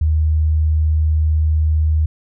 sine tone, 77.78 Hz, D#2, in tune, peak -12 dBFS, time 0.01-2.06 s, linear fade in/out 5 ms, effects none

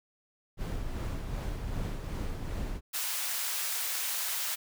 brown noise with tremolo, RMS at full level -33 dBFS, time 0.57-2.81 s, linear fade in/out 50 ms, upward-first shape sine, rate 2.6 Hz, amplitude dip 35%
white high-pass noise, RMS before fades -33 dBFS, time 2.93-4.56 s, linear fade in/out 20 ms, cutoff 840 Hz, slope 12 dB/octave
effects none

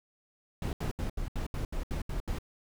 brown noise bursts, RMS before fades -33 dBFS, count 10, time 0.62-2.386 s, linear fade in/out 2 ms, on 110 ms, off 74 ms, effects none

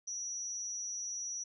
sine tone with amplitude modulation, 5840 Hz, F#8, 24 cents flat, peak -33 dBFS, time 0.07-1.44 s, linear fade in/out 10 ms, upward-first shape sine, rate 221 Hz, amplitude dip 90%, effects none

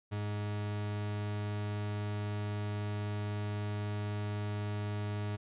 40% pulse tone, 103.83 Hz, G#2, in tune, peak -33 dBFS, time 0.11-5.37 s, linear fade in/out 20 ms, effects resampled to 8000 Hz

